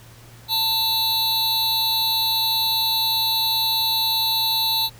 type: tone cluster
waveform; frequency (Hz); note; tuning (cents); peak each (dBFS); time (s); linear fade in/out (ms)
square; 895 / 3553 / 3939 / 4298; A5 / A7 / B7 / C8; +29 / +16 / -5 / +46; -28 / -30 / -21 / -27; 0.48-4.9; 50
effects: added 116 Hz sine -45 dBFS peak until 4.99 s + pink hiss -48 dBFS RMS until 4.99 s